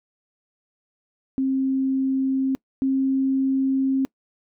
sine tone pair in turn, 266.1 / 267.3 Hz, C4 / C4, +29 / +37 cents, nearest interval unison, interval 8 cents, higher second, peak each -19 / -18 dBFS, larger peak second, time 1.38-2.55 / 2.82-4.05 s, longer second, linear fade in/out 0 ms, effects noise-tail reverb RT60 0.1 s tail -24 dB re dry

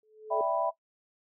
sine tone with exponential growth, 432.4 Hz, A4, 30 cents flat, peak -27 dBFS, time 0.03-0.41 s, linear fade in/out 2 ms, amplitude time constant 82 ms
sine chord, E minor seventh, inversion third, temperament equal, 587.3 / 659.3 / 784 / 987.8 Hz, D5 / E5 / G5 / B5, 0 / 0 / 0 / 0 cents, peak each -34 / -28 / -34 / -32 dBFS, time 0.3-0.71 s, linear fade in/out 20 ms
effects noise-tail reverb RT60 0.1 s tail -18 dB re dry

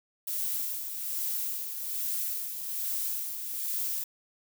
violet noise with tremolo, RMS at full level -31 dBFS, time 0.27-4.04 s, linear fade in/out 5 ms, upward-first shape sine, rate 1.2 Hz, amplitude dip 50%, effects none

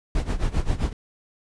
brown noise with tremolo, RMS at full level -20 dBFS, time 0.15-0.93 s, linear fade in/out 2 ms, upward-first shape sine, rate 7.6 Hz, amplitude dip 85%, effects resampled to 22050 Hz

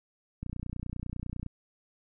click train, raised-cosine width 5 ms, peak -24 dBFS, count 32, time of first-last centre 0.43-1.463 s, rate 30 Hz, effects none

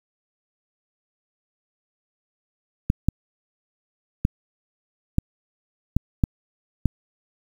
clicks, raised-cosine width 5 ms, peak -5 dBFS, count 7, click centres 2.901 / 3.086 / 4.251 / 5.184 / 5.966 / 6.238 / 6.857 s, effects 7-bit

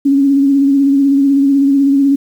sine tone with vibrato, 277.2 Hz, C#4, in tune, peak -7 dBFS, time 0.05-2.16 s, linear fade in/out 10 ms, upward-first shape sine, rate 16 Hz, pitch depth 35 cents each way, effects 7-bit

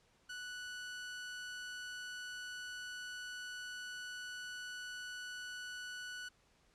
sawtooth tone, 1480 Hz, F#6, in tune, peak -40 dBFS, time 0.29-6.29 s, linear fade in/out 10 ms, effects pink hiss -71 dBFS RMS until 6.74 s + low-pass 8000 Hz 12 dB/octave

